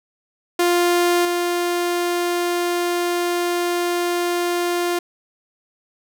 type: tone with level steps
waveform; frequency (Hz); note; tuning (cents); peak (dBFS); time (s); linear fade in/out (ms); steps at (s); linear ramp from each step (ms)
sawtooth; 350; F4; +4; -11 / -15; 0.59-4.99; 5; 1.25; 2
effects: none